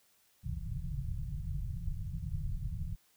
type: low-pass noise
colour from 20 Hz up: pink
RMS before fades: -37 dBFS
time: 0.43-2.96 s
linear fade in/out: 20 ms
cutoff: 170 Hz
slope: 96 dB/octave
effects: white hiss -69 dBFS RMS until 3.16 s